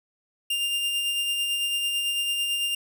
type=tone with tremolo; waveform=45% pulse; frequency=2800 Hz; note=F7; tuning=4 cents sharp; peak=-23 dBFS; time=0.5-2.75 s; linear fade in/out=5 ms; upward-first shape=sine; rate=9 Hz; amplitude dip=30%; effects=none